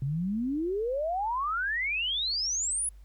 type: exponential sweep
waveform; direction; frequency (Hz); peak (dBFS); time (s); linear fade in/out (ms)
sine; up; 130 to 10548; -27; 0.02-2.89; 2
effects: added 50 Hz sine -47 dBFS peak until 3.04 s + pink hiss -69 dBFS RMS until 3.04 s